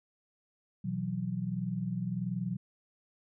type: chord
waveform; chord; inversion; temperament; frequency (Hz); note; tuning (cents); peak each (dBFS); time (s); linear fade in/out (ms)
sine; B suspended fourth; none; equal; 123.47 / 164.81 / 185; B2 / E3 / F#3; 0 / 0 / 0; -37 / -37 / -34; 0.84-2.57; 10
effects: none